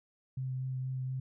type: tone with vibrato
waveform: sine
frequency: 130 Hz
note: C3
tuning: 11 cents flat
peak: -33 dBFS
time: 0.37-1.2 s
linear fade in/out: 5 ms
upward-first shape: sine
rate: 4.2 Hz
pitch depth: 12 cents each way
effects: none